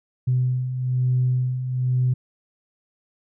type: beating tone pair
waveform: sine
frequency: 125.8 / 126.9 Hz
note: B2 / B2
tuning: +32 / +47 cents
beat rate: 1.1 Hz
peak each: -26 / -19 dBFS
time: 0.27-2.14 s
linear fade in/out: 10 ms
effects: tanh soft clip ceiling -12 dBFS